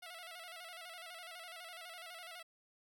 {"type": "tone with vibrato", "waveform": "10% pulse", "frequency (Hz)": 688, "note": "F5", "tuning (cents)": -26, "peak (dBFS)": -40, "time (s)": [0.02, 2.43], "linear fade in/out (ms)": 10, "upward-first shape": "square", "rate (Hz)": 12, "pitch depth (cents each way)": 76, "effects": []}